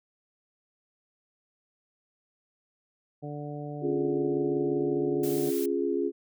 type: harmonic tone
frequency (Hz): 146.83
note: D3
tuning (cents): 0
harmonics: 1 / 2 / 3 / 4 / 5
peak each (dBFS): -37 / -40 / -42 / -43 / -44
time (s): 3.22-5.51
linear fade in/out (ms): 20
type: chord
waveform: sine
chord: Db major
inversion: none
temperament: equal with one note detuned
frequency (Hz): 274.2 / 349.2 / 415.3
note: Db4 / F4 / Ab4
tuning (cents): -19 / 0 / 0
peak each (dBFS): -31 / -29 / -29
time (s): 3.81-6.12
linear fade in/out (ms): 50
type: noise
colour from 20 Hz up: blue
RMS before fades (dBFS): -39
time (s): 5.23-5.66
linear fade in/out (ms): 5
effects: none